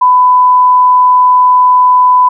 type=tone; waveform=sine; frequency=1000 Hz; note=B5; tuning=21 cents sharp; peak=-3 dBFS; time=0.01-2.29 s; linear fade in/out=10 ms; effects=none